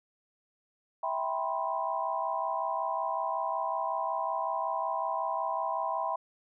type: chord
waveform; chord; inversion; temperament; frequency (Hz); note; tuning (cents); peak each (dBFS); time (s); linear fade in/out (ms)
sine; C major seventh; first; just; 654.1 / 784.9 / 981.1 / 1046.5; E5 / G5 / B5 / C6; -14 / +2 / -12 / 0; -35 / -35 / -33 / -36; 1.03-6.16; 5
effects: none